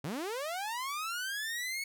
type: linear sweep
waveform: sawtooth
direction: up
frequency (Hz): 126 to 2217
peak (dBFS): -31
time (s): 0.04-1.84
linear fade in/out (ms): 5
effects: none